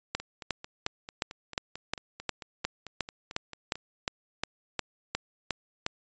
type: two click trains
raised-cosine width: 0.2 ms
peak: -11 / -23 dBFS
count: 17 / 17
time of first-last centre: 0.15-5.864 / 0.2-3.756 s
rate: 2.8 / 4.5 Hz
effects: resampled to 16000 Hz